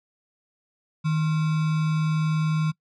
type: tone with sample-and-hold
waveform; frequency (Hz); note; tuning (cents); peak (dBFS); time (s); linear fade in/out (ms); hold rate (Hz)
sine; 156.9; D#3; +15; -20; 1.04-2.72; 20; 1225
effects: noise-tail reverb RT60 0.1 s tail -24 dB re dry + low-pass 5000 Hz 12 dB/octave